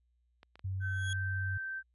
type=clicks; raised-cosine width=0.3 ms; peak=-37 dBFS; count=3; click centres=0.431 / 0.556 / 0.594 s
type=tone; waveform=sine; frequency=95.2 Hz; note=F#2; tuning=50 cents sharp; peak=-33 dBFS; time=0.64-1.58 s; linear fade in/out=10 ms
type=tone with pitch glide; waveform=sine; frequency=1536 to 1556.5 Hz; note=G6 to G6; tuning=-36 to -13 cents; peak=-36 dBFS; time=0.8-1.83 s; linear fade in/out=50 ms; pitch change=+23 cents; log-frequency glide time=0.92-1.15 s
type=tone with exponential growth; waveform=sawtooth; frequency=3322 Hz; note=G#7; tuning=in tune; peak=-33 dBFS; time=0.81-1.13 s; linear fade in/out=2 ms; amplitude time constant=69 ms
effects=added 60 Hz sine -70 dBFS peak until 1.94 s + resampled to 24000 Hz